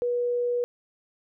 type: tone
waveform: sine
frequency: 485.1 Hz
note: B4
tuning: 31 cents flat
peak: -23 dBFS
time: 0.02-0.64 s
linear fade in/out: 0 ms
effects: none